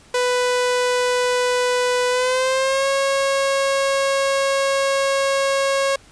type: tone with pitch glide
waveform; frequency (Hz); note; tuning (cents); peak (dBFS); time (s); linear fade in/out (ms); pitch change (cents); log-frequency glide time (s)
sawtooth; 496.1 to 547.3; B4 to C#5; +8 to -22; -13; 0.14-5.96; 5; +170; 2.09-2.87
effects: pink hiss -49 dBFS RMS until 6.11 s + resampled to 22050 Hz